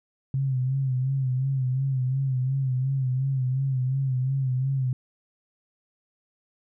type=tone with vibrato; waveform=sine; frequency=131.7 Hz; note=C3; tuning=12 cents sharp; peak=-22 dBFS; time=0.34-4.93 s; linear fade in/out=2 ms; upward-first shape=sine; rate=2.8 Hz; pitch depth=67 cents each way; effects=none